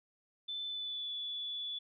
sine tone with pitch glide, 3520 to 3442 Hz, A7 to A7, 0 to -39 cents, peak -37 dBFS, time 0.48-1.79 s, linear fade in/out 10 ms, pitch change -39 cents, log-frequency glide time 0.66-1.11 s, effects none

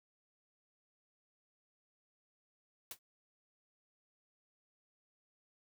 white noise with exponential decay, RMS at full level -40 dBFS, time 2.91-2.99 s, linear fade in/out 1 ms, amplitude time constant 16 ms, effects none

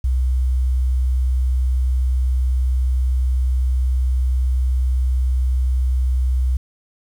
sine tone, 63.7 Hz, C2, 46 cents flat, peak -14 dBFS, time 0.04-6.57 s, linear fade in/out 5 ms, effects tanh soft clip ceiling -10 dBFS + 8-bit

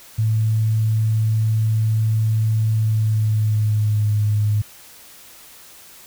sine tone with pitch glide, 110 to 105.21 Hz, A2 to G#2, 0 to +23 cents, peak -15 dBFS, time 0.18-4.62 s, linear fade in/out 10 ms, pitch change -77 cents, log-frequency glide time 2.74-4.17 s, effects white hiss -44 dBFS RMS until 6.06 s

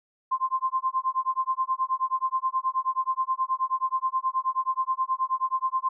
sine tone with tremolo, 1046.5 Hz, C6, in tune, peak -20 dBFS, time 0.31-5.89 s, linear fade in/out 10 ms, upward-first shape sine, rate 9.4 Hz, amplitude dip 100%, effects none

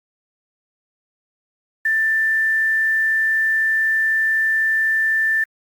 sine tone with quantisation, 1774 Hz, A6, 14 cents sharp, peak -15 dBFS, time 1.85-5.44 s, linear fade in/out 5 ms, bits 7, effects Opus 48 kbps

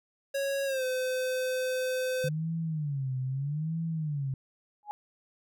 square tone with pitch glide, 552 to 512.1 Hz, C#5 to C5, -7 to -37 cents, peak -29 dBFS, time 0.34-2.29 s, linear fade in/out 10 ms, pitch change -130 cents, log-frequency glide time 0.65-0.84 s
sine tone with vibrato, 146 Hz, D3, 10 cents flat, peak -29 dBFS, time 2.24-4.34 s, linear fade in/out 2 ms, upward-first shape sine, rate 0.79 Hz, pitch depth 210 cents each way
sine tone with exponential growth, 834 Hz, G#5, 7 cents sharp, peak -29 dBFS, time 4.83-4.91 s, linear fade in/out 0 ms, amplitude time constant 17 ms
effects none

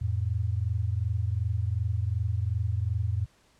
sine tone pair together, 87.31 / 110 Hz, F2 / A2, 0 / 0 cents, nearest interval major third, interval 400 cents, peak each -28 dBFS, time 0.01-3.26 s, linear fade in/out 10 ms, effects pink hiss -63 dBFS RMS until 3.59 s + low-pass 9000 Hz 12 dB/octave

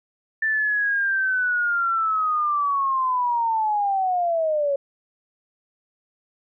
sine linear sweep, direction down, 1777 to 550 Hz, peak -19 dBFS, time 0.42-4.76 s, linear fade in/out 5 ms, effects none

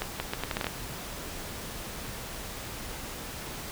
accelerating click train, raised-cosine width 0.3 ms, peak -13 dBFS, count 9, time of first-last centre 0.02-0.668 s, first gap 180 ms, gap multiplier 0.75, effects pink hiss -39 dBFS RMS until 3.71 s

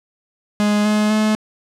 45% pulse tone with pitch steps, 208.3 / 211.7 / 215.1 Hz, G#3 / G#3 / A3, +5 / +33 / -39 cents, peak -14 dBFS, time 0.6-1.35 s, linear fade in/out 0 ms, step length 250 ms, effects low-pass 9000 Hz 12 dB/octave + 9-bit

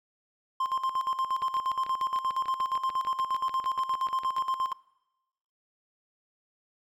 triangle tone with tremolo, 1051 Hz, C6, 7 cents sharp, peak -23 dBFS, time 0.6-4.73 s, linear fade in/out 5 ms, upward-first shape square, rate 8.5 Hz, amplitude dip 70%
click train, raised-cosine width 0.3 ms, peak -26 dBFS, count 21, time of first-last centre 1.42-4.383 s, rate 6.75 Hz
effects noise-tail reverb RT60 1.0 s tail -23 dB re dry

